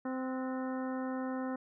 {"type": "harmonic tone with a mistuned harmonic", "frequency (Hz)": 259.4, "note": "C4", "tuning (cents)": -15, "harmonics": [1, 2, 3, 4, 5, 6, 7], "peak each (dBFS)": [-35, -41, -45, -47, -49, -51, -52], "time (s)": [0.05, 1.56], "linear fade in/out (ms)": 5, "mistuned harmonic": 6, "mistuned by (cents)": -92, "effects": []}